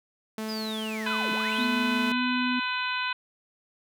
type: tone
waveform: sawtooth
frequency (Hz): 218.4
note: A3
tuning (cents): -13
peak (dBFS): -27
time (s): 0.38-2.12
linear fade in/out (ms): 2
type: linear two-way sweep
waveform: triangle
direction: down then up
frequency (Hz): 5100 to 155.5 to 4377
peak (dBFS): -34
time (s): 0.48-1.66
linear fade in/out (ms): 20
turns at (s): 1.32
type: harmonic tone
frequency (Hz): 502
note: B4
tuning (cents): +28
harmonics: 2 / 3 / 4 / 5 / 6 / 7 / 8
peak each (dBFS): -32 / -32 / -40 / -32 / -37 / -40 / -39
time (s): 1.06-3.13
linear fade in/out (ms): 5
type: tone with pitch glide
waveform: sine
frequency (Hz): 244.4 to 249.7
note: B3 to B3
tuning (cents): -18 to +19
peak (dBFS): -26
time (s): 1.58-2.6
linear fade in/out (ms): 10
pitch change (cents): +37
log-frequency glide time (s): 2.12-2.21
effects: none